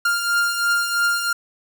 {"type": "beating tone pair", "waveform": "45% pulse", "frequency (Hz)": [1400, 1403], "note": ["F6", "F6"], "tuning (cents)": [4, 8], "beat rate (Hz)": 3, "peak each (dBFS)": [-19, -25], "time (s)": [0.05, 1.33], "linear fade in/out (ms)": 5, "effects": []}